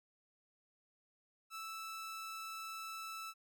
sawtooth tone, 1317 Hz, E6, 2 cents flat, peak -40 dBFS, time 1.5-3.34 s, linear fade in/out 50 ms, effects none

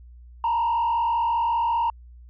sine tone with frequency modulation, 932.3 Hz, A#5, in tune, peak -18 dBFS, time 0.44-1.9 s, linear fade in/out 2 ms, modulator 45.1 Hz, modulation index 0.76, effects tanh soft clip ceiling -18 dBFS + added 60 Hz sine -43 dBFS peak until 2.29 s

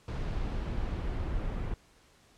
brown noise with low-pass filter sweep, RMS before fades -33 dBFS, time 0.08-1.74 s, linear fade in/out 2 ms, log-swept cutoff 5300 to 2500 Hz, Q 0.71, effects pink hiss -62 dBFS RMS until 2.37 s + low-pass 9000 Hz 12 dB/octave

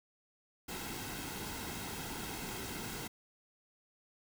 pink noise with comb filter, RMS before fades -42 dBFS, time 0.68-3.08 s, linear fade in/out 10 ms, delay 1.7 ms, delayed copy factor -0.55, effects none

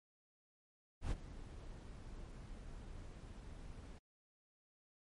brown noise with ADSR envelope, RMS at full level -36 dBFS, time 1.01-3.99 s, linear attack 99 ms, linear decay 35 ms, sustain -15 dB, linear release 13 ms, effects MP3 48 kbps

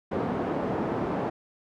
pink band-pass noise, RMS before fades -29 dBFS, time 0.11-1.3 s, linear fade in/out 10 ms, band 190 to 810 Hz, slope 12 dB/octave, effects none

